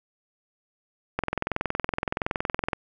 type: click train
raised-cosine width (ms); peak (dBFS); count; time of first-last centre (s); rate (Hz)
0.5; -10; 34; 1.19-2.732; 21.4
effects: none